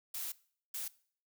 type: noise bursts at uneven times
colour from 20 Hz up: blue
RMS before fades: -40 dBFS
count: 2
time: 0.14-0.32 / 0.74-0.88 s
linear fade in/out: 5 ms
effects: noise-tail reverb RT60 0.5 s tail -20 dB re dry